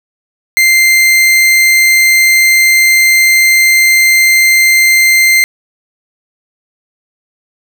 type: tone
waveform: 40% pulse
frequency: 2089 Hz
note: C7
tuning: 3 cents flat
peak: -4 dBFS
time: 0.57-5.44 s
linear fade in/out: 0 ms
effects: none